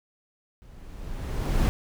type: noise with level ramp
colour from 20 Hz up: brown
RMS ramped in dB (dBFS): -49 to -19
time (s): 0.62-1.69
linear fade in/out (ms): 0
effects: none